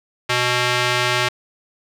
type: tone with band-pass filter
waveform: square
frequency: 123.47 Hz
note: B2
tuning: in tune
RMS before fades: -19 dBFS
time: 0.29-1.29 s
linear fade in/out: 10 ms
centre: 2600 Hz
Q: 0.82
effects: none